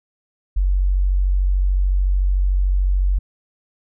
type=tone; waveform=sine; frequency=46.82 Hz; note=F#1; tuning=21 cents sharp; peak=-14 dBFS; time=0.56-3.19 s; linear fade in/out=10 ms; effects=none